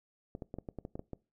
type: clicks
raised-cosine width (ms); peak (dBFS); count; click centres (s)
2; -27; 10; 0.351 / 0.422 / 0.541 / 0.586 / 0.688 / 0.787 / 0.851 / 0.955 / 0.994 / 1.133
effects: noise-tail reverb RT60 0.3 s tail -22 dB re dry